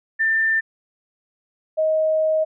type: tone pair in turn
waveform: sine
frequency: 1788 / 628.9 Hz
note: A6 / D#5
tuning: +27 / +18 cents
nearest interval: octave + tritone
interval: 1809 cents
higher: first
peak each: -16 dBFS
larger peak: neither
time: 0.19-0.61 / 1.77-2.45 s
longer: second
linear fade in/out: 20 ms
effects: none